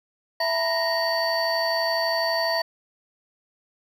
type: tone cluster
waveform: triangle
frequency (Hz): 663 / 910 / 982 / 1863 / 4544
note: E5 / A#5 / B5 / A#6 / C#8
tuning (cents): +10 / -42 / -10 / -2 / +42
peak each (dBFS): -23 / -31 / -29 / -27 / -26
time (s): 0.4-2.62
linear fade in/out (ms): 5
effects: none

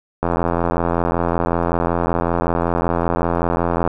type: click train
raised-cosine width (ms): 1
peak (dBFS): -4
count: 312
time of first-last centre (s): 0.23-3.876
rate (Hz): 85.3
effects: none

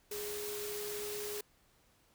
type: tone in noise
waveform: sine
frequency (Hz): 415.3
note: G#4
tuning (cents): 0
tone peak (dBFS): -40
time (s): 0.11-1.41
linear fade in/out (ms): 5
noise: white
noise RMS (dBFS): -43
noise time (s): 0.11-1.41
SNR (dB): 0
effects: pink hiss -69 dBFS RMS until 2.14 s

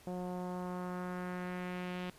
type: tone with low-pass filter sweep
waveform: sawtooth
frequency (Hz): 180.4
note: F#3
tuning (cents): -44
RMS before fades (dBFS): -40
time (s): 0.07-2.1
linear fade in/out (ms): 0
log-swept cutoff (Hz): 680 to 3100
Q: 1.8
effects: pink hiss -60 dBFS RMS until 2.18 s + resampled to 32000 Hz

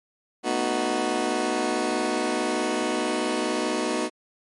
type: chord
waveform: 20% pulse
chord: B dominant seventh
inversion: third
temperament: just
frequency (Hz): 222.2 / 246.9 / 308.7 / 370.4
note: A3 / B3 / D#4 / F#4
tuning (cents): +17 / 0 / -14 / +2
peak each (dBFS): -28 / -24 / -23 / -23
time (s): 0.43-4.1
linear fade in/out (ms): 50
effects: MP3 48 kbps

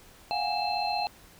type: tone cluster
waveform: sine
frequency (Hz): 699 / 734 / 821 / 2641 / 4155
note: F5 / F#5 / G#5 / E7 / C8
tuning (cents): +1 / -14 / -20 / +3 / -13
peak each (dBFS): -34 / -33 / -30 / -37 / -34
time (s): 0.31-1.07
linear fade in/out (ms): 0
effects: pink hiss -54 dBFS RMS until 1.39 s

